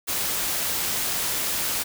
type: noise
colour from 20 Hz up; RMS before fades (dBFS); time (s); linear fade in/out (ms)
white; -26; 0.07-1.84; 20
effects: none